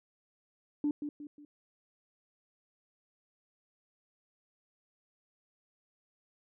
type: tone with echo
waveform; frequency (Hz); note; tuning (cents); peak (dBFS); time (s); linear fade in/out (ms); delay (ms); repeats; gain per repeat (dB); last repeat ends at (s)
sine; 293.7; D4; 0; -26; 0.84-0.91; 2; 180; 3; -8; 1.45
effects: tanh soft clip ceiling -23 dBFS